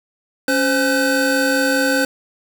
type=tone cluster; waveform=square; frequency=276 / 520 / 1515 Hz; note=C#4 / C5 / F#6; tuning=-7 / -11 / +40 cents; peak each=-20 dBFS; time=0.48-2.05 s; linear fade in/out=2 ms; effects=7-bit